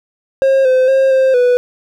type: tone with pitch steps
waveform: triangle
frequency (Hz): 537 / 515 / 534 / 527 / 492.9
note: C5 / C5 / C5 / C5 / B4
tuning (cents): +45 / -28 / +35 / +12 / -3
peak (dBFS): -6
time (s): 0.42-1.57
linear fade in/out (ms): 0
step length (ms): 230
effects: none